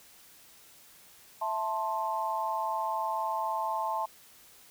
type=chord; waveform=sine; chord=A minor; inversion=second; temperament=just; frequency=660 / 880 / 1056 Hz; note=E5 / A5 / C6; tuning=+2 / 0 / +16 cents; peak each=-36 / -31 / -34 dBFS; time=1.41-4.06 s; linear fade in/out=10 ms; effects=white hiss -56 dBFS RMS until 4.7 s